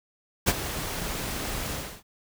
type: noise with ADSR envelope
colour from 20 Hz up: pink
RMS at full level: -19 dBFS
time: 0.46-2.03 s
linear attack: 24 ms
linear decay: 38 ms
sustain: -13 dB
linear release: 310 ms
effects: none